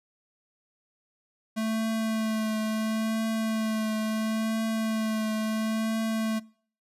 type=tone with vibrato; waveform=square; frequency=220 Hz; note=A3; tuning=in tune; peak=-27 dBFS; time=1.56-6.4 s; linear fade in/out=20 ms; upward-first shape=triangle; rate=0.73 Hz; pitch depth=23 cents each way; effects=noise-tail reverb RT60 0.5 s tail -23 dB re dry + resampled to 32000 Hz